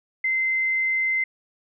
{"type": "tone", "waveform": "sine", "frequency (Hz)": 2071, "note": "C7", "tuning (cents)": -18, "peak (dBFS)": -20, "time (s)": [0.24, 1.24], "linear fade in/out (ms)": 5, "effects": []}